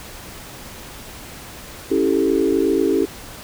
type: chord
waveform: sine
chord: A dominant seventh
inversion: first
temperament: equal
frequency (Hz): 277.2 / 329.6 / 392 / 440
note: C#4 / E4 / G4 / A4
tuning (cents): 0 / 0 / 0 / 0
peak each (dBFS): -21 / -20 / -19 / -22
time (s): 1.9-3.06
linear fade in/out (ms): 20
effects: pink hiss -37 dBFS RMS until 3.43 s